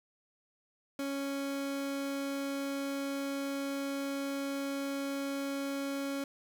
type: tone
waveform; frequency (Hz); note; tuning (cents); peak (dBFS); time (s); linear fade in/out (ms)
30% pulse; 277.2; C#4; 0; -31; 0.99-6.24; 2
effects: none